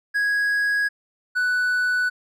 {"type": "tone pair in turn", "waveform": "triangle", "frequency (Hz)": [1658, 1486.5], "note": ["G#6", "F#6"], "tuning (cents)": [-3, 8], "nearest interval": "major second", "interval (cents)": 189, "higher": "first", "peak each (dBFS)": [-17, -17], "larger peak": "neither", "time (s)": [[0.14, 0.89], [1.35, 2.1]], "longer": "neither", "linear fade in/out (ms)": 20, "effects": []}